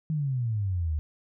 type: exponential sweep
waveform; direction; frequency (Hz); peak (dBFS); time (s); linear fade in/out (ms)
sine; down; 160.3 to 73.42; -25; 0.1-0.99; 0
effects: none